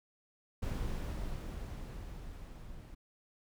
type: noise with level ramp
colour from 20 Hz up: brown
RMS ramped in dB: -35 to -50 dBFS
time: 0.62-2.95 s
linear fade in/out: 10 ms
effects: none